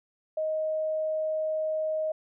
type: tone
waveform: sine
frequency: 626 Hz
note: D#5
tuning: 10 cents sharp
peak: -26 dBFS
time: 0.37-2.12 s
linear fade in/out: 5 ms
effects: none